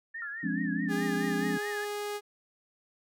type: tone with vibrato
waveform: sine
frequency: 1760 Hz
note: A6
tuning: in tune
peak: -36 dBFS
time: 0.14-1.85 s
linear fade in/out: 10 ms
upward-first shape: triangle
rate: 4.7 Hz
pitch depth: 130 cents each way
type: tone with exponential decay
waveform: sine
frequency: 1397 Hz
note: F6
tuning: in tune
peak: -36 dBFS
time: 0.22-0.56 s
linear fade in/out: 1 ms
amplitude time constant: 73 ms
type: chord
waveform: sine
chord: D half-diminished seventh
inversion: first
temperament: equal with one note detuned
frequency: 174.61 / 207.7 / 261.6 / 288.6 Hz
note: F3 / Ab3 / C4 / D4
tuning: 0 / 0 / 0 / -30 cents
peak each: -34 dBFS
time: 0.43-1.58 s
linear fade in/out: 10 ms
type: tone with pitch glide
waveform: sawtooth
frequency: 406.8 to 413.4 Hz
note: G#4 to G#4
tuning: -36 to -8 cents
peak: -29 dBFS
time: 0.88-2.21 s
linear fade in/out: 50 ms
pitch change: +28 cents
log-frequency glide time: 1.38-1.45 s
effects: none